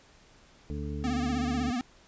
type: harmonic tone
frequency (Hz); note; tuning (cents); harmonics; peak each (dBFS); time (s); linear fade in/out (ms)
73; D2; -10; 1 / 2 / 3 / 4 / 6; -35 / -38 / -40 / -41 / -43; 0.7-1.71; 0
type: tone with vibrato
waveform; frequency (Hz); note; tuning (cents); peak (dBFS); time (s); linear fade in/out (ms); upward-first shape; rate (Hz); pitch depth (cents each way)
square; 246.9; B3; 0; -29; 1.04-1.81; 0; sine; 16; 96
effects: pink hiss -58 dBFS RMS until 2.07 s + resampled to 16000 Hz